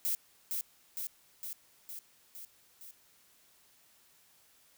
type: noise with echo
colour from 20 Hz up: violet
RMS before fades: -32 dBFS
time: 0.05-0.15 s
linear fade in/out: 0 ms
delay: 460 ms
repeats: 6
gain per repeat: -3 dB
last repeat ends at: 2.91 s
effects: white hiss -65 dBFS RMS until 4.77 s